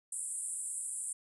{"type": "band-pass noise", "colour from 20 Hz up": "white", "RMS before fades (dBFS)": -39, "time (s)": [0.12, 1.13], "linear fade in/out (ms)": 5, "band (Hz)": [7900, 10000], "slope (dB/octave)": 96, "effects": []}